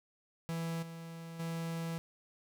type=tone with level steps; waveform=45% pulse; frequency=165.4 Hz; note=E3; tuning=6 cents sharp; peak=-35 / -44 / -36 dBFS; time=0.49-1.98 s; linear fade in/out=0 ms; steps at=0.82 / 1.39 s; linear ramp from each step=10 ms; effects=12-bit